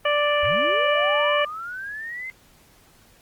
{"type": "harmonic tone", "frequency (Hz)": 587.3, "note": "D5", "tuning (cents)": 0, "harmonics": [1, 2, 3, 4, 5], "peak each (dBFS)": [-21, -24, -26, -27, -28], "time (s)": [0.05, 1.45], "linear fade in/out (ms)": 5}
{"type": "linear sweep", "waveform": "sine", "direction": "up", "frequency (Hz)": [66.8, 2093], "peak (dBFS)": -30, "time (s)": [0.43, 2.3], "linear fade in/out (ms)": 0}
{"effects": ["pink hiss -55 dBFS RMS until 3.21 s", "Opus 32 kbps"]}